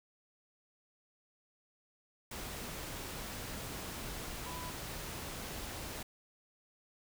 sine tone in noise, 994 Hz, B5, 11 cents sharp, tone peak -45 dBFS, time 4.46-4.7 s, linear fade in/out 5 ms, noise pink, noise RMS -43 dBFS, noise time 2.31-6.03 s, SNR -5 dB, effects none

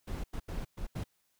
brown noise bursts at uneven times, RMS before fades -37 dBFS, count 5, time 0.07-0.24 / 0.33-0.4 / 0.48-0.65 / 0.77-0.87 / 0.95-1.04 s, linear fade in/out 10 ms, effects white hiss -75 dBFS RMS until 1.39 s

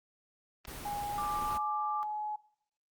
clicks, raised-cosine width 0.2 ms, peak -30 dBFS, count 2, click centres 0.651 / 0.654 s
pink noise, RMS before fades -43 dBFS, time 0.67-1.58 s, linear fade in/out 10 ms
sine tone with pitch glide, 821 to 846.5 Hz, G#5 to G#5, -20 to +33 cents, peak -34 dBFS, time 0.85-2.36 s, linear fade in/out 5 ms, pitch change +53 cents, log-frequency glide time 1.07-1.51 s
sine tone, 1181 Hz, D6, 9 cents sharp, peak -33 dBFS, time 1.18-2.03 s, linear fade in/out 0 ms
effects noise-tail reverb RT60 0.6 s tail -20 dB re dry + Opus 24 kbps

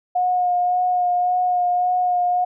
sine tone with vibrato, 720 Hz, F#5, 47 cents flat, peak -16 dBFS, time 0.15-2.45 s, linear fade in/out 10 ms, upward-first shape sine, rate 1.8 Hz, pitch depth 17 cents each way, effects none

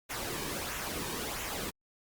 pink noise with flanger, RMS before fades -37 dBFS, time 0.09-1.71 s, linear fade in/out 20 ms, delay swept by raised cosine 0.21 to 1.51 ms, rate 1.5 Hz, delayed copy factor -0.5, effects Opus 48 kbps

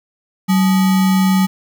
sine tone with sample-and-hold, 189.2 Hz, F#3, 39 cents sharp, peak -10 dBFS, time 0.48-1.47 s, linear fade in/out 20 ms, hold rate 1050 Hz, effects none

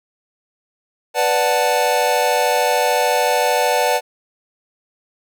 square chord, B minor seventh, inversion none, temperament equal, 493.9 / 587.3 / 740 / 880 Hz, B4 / D5 / F#5 / A5, 0 / 0 / 0 / 0 cents, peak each -21 dBFS, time 1.14-4.01 s, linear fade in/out 50 ms, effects none

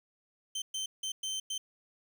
25% pulse tone bursts at uneven times, 3100 Hz, G7, 20 cents flat, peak -30 dBFS, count 5, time 0.55-0.62 / 0.74-0.86 / 1.03-1.12 / 1.23-1.4 / 1.5-1.58 s, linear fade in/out 5 ms, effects none

